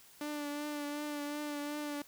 sawtooth tone with vibrato, 293.7 Hz, D4, in tune, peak -33 dBFS, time 0.21-2.02 s, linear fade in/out 2 ms, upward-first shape triangle, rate 2.7 Hz, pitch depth 30 cents each way, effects white hiss -59 dBFS RMS until 2.07 s

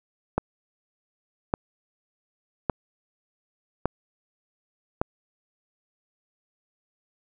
click train, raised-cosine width 1 ms, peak -8 dBFS, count 5, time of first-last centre 0.38-5.015 s, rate 0.863 Hz, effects none

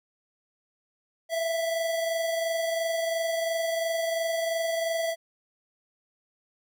square tone pair together, 659.3 / 682.2 Hz, E5 / F5, 0 / -41 cents, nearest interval minor second, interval 59 cents, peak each -27 / -37 dBFS, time 1.29-5.16 s, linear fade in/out 50 ms, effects none

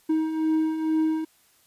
triangle beating tone pair, 314.1 / 316.3 Hz, D#4 / D#4, +16 / +29 cents, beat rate 2.2 Hz, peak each -28 / -20 dBFS, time 0.09-1.25 s, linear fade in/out 10 ms, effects white hiss -61 dBFS RMS until 1.66 s + resampled to 32000 Hz

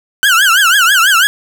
30% pulse tone with vibrato, 1486 Hz, F#6, 7 cents sharp, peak -4 dBFS, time 0.23-1.27 s, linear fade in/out 0 ms, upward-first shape triangle, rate 6.1 Hz, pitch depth 240 cents each way, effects none

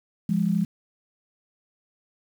sine tone pair together, 173 / 205.7 Hz, F3 / G#3, -16 / -16 cents, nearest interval minor third, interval 300 cents, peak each -23 dBFS, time 0.29-0.65 s, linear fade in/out 5 ms, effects 8-bit

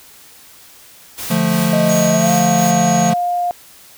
white noise with tremolo, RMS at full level -26 dBFS, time 1.17-2.72 s, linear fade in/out 20 ms, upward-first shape sine, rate 2.8 Hz, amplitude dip 60%
square chord, D minor, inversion none, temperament equal, 146.83 / 174.61 / 220 Hz, D3 / F3 / A3, 0 / 0 / 0 cents, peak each -23 / -17 / -18 dBFS, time 1.3-3.14 s, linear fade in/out 10 ms
sine tone with pitch glide, 622.3 to 706.6 Hz, D#5 to F5, 0 to +20 cents, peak -15 dBFS, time 1.73-3.51 s, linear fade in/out 0 ms, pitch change +220 cents, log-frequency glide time 2.09-2.33 s
sine tone, 6645 Hz, G#8, in tune, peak -22 dBFS, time 1.89-3.1 s, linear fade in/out 5 ms
effects white hiss -43 dBFS RMS until 3.97 s

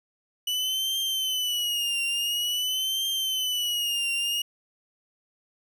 40% pulse tone with vibrato, 2960 Hz, F#7, in tune, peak -24 dBFS, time 0.47-4.42 s, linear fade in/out 5 ms, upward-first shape triangle, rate 0.48 Hz, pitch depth 120 cents each way, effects none

